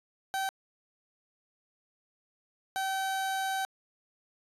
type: tone pair in turn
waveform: 30% pulse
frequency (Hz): 772 / 769.3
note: G5 / G5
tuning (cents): -27 / -33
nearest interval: unison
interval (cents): 6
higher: first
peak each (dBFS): -27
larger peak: neither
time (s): 0.34-0.49 / 2.76-3.65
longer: second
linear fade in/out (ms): 0
effects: resampled to 32000 Hz